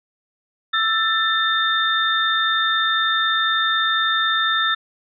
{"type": "tone cluster", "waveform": "sine", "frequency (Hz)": [1324, 1772, 3622], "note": ["E6", "A6", "A7"], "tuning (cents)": [7, 12, 49], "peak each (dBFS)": -21, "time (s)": [0.73, 4.75], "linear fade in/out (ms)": 10, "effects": []}